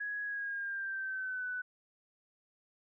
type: tone with pitch glide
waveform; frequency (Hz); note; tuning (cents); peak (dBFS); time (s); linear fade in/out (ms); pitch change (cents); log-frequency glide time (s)
sine; 1668 to 1494.6; G#6 to F#6; +7 to +17; -35; 0-1.62; 10; -190; 0.24-1.48
effects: none